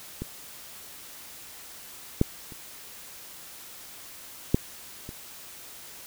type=clicks; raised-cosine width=3 ms; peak=-19 / -6 / -30 / -6 / -25 dBFS; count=5; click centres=0.22 / 2.214 / 2.522 / 4.545 / 5.091 s; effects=white hiss -45 dBFS RMS until 6.06 s